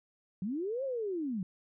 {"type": "linear two-way sweep", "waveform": "sine", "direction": "up then down", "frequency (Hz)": [172.9, 554.4, 172.9], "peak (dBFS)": -32, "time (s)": [0.42, 1.43], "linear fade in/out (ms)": 2, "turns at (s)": 0.84, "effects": []}